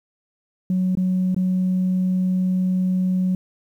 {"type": "tone with dropouts", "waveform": "sine", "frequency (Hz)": 184.6, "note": "F#3", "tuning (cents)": -4, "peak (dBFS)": -16, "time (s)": [0.7, 3.35], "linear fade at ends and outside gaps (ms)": 2, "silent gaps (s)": [[0.952, 0.972], [1.346, 1.364]], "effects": ["tanh soft clip ceiling -14 dBFS", "9-bit"]}